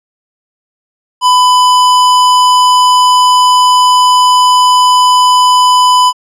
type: tone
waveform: square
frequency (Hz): 1000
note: B5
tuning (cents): +21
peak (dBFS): -5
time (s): 1.21-6.13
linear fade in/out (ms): 50
effects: low-pass 9000 Hz 12 dB/octave